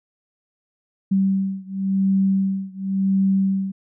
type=beating tone pair; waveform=sine; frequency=192.9 / 193.83 Hz; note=G3 / G3; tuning=-28 / -19 cents; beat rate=0.93 Hz; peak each=-20 / -21 dBFS; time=1.11-3.72 s; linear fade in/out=10 ms; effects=none